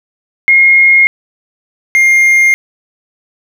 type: tone pair in turn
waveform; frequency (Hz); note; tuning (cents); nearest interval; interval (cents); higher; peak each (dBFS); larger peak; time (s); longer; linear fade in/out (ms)
sine / triangle; 2145 / 2120; C7 / C7; +42 / +22; unison; 20; first; -3; neither; 0.48-1.07 / 1.95-2.54; neither; 0
effects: none